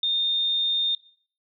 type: tone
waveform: sine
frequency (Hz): 3644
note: A#7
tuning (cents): -40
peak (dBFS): -21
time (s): 0.03-0.95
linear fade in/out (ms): 2
effects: noise-tail reverb RT60 0.5 s tail -18 dB re dry